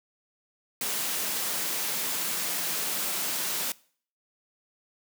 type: high-pass noise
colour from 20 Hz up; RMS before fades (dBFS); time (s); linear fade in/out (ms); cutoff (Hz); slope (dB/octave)
white; -30; 0.81-3.72; 2; 140; 96
effects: noise-tail reverb RT60 0.5 s tail -22 dB re dry